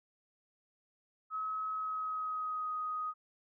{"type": "tone with pitch glide", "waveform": "sine", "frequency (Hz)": [1281, 1250.3], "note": ["E6", "D#6"], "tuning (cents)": [-50, 8], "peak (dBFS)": -34, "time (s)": [1.3, 3.14], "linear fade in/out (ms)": 50, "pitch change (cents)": -42, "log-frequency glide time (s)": [1.71, 2.73], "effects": []}